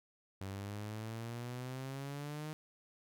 sawtooth exponential sweep, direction up, 95.4 to 155.5 Hz, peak -37 dBFS, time 0.41-2.53 s, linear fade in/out 0 ms, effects none

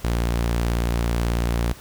sawtooth tone, 58.27 Hz, A#1, in tune, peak -16 dBFS, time 0.04-1.73 s, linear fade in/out 5 ms, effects pink hiss -44 dBFS RMS until 1.8 s

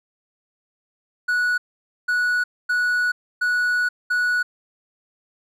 triangle tone bursts at uneven times, 1469 Hz, F#6, 13 cents flat, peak -16 dBFS, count 5, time 1.28-1.58 / 2.08-2.44 / 2.69-3.12 / 3.41-3.89 / 4.1-4.43 s, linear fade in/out 10 ms, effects none

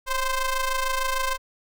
sawtooth ring-modulated tone, 523.3 Hz, C5, in tune, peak -16 dBFS, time 0.06-1.38 s, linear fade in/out 50 ms, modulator 510 Hz, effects none

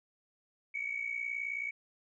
sine tone pair together, 2226 / 2285 Hz, C#7 / D7, +7 / -48 cents, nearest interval unison, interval 45 cents, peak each -36 / -37 dBFS, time 0.74-1.71 s, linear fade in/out 10 ms, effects tanh soft clip ceiling -26 dBFS

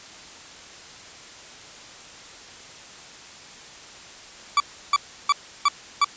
40% pulse tone bursts, 1152 Hz, D6, 34 cents flat, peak -14 dBFS, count 5, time 4.57-6.045 s, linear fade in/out 2 ms, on 31 ms, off 330 ms, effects white hiss -43 dBFS RMS until 6.16 s + resampled to 16000 Hz

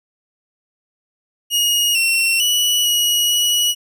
sawtooth tone with pitch steps, 2876 / 2717 / 2944 / 2906 / 2922 Hz, F#7 / F7 / F#7 / F#7 / F#7, -50 / -48 / -9 / -32 / -22 cents, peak -11 dBFS, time 1.5-3.75 s, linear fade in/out 50 ms, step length 450 ms, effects none

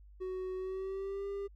triangle tone with pitch glide, 372.2 to 398.9 Hz, F#4 to G4, +10 to +30 cents, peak -34 dBFS, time 0.2-1.48 s, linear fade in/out 20 ms, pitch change +120 cents, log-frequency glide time 0.56-1.27 s, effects added 50 Hz sine -53 dBFS peak until 1.55 s

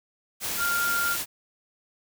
sine tone in noise, 1396.9 Hz, F6, in tune, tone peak -24 dBFS, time 0.57-1.17 s, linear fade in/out 50 ms, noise white, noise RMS -30 dBFS, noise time 0.4-1.26 s, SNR +3 dB, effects none

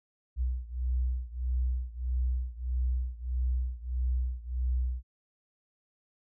sine beating tone pair, 61.74 / 63.34 Hz, B1 / B1, 0 / +44 cents, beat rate 1.6 Hz, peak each -30 / -32 dBFS, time 0.36-5.03 s, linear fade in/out 50 ms, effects none

